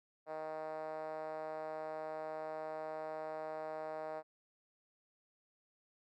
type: tone with band-pass filter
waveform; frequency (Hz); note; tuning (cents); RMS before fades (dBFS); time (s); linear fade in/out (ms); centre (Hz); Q
5% pulse; 156.5; D#3; +10; -43; 0.26-4.23; 50; 630; 3.2
effects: none

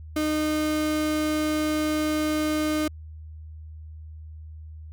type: tone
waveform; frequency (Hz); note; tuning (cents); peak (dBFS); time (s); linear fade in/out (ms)
35% pulse; 306.6; D#4; -25; -21; 0.16-2.88; 5
effects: added 78 Hz sine -38 dBFS peak until 4.92 s

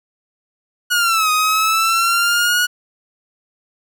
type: linear two-way sweep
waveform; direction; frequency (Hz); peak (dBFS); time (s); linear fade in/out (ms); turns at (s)
sawtooth; down then up; 1462 to 1244.5 to 1462; -10; 0.9-2.67; 20; 1.31
effects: none

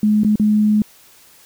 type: tone with dropouts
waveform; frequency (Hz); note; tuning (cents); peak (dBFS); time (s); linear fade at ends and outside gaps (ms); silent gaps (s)
sine; 211.7; G#3; +33; -11; 0.03-0.82; 2; 0.235-0.247 / 0.357-0.397
effects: white hiss -48 dBFS RMS until 1.45 s

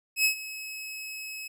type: tone with ADSR envelope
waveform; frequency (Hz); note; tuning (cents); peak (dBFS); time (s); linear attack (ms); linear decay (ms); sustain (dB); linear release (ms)
sawtooth; 2570; E7; -45; -16; 0.16-1.48; 86; 100; -17; 10
effects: none

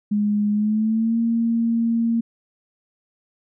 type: tone with pitch glide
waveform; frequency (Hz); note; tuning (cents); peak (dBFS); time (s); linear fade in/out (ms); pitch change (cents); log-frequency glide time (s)
sine; 207.7 to 230.5; G#3 to A#3; 0 to -19; -17; 0.11-2.21; 10; +181; 0.52-1.18
effects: none

